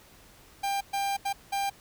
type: tone bursts at uneven times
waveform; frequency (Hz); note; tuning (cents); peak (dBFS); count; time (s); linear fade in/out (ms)
45% pulse; 795; G5; +24; -27; 4; 0.63-0.81 / 0.93-1.17 / 1.25-1.33 / 1.52-1.7; 10
effects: pink hiss -55 dBFS RMS until 1.8 s